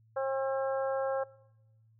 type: harmonic tone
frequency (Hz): 268.6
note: C4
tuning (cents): +46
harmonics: 2 / 3 / 4 / 5 / 6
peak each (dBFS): -30 / -38 / -42 / -42 / -46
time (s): 0.16-1.24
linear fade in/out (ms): 10
effects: noise-tail reverb RT60 1.0 s tail -23 dB re dry + added 111 Hz sine -61 dBFS peak until 1.99 s